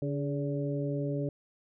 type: harmonic tone with a mistuned harmonic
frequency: 143.4 Hz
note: D3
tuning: 41 cents flat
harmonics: 1 / 2 / 3 / 4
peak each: -32 / -35 / -37 / -38 dBFS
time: 0.02-1.29 s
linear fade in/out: 2 ms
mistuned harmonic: 3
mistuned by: -46 cents
effects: none